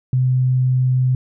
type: tone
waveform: sine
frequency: 128.1 Hz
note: C3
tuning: 36 cents flat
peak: -13 dBFS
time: 0.13-1.15 s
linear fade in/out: 2 ms
effects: none